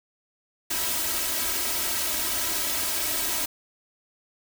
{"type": "noise with comb filter", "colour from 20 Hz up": "white", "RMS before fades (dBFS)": -27, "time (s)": [0.7, 3.46], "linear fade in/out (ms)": 10, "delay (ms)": 3.1, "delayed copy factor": 0.95, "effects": []}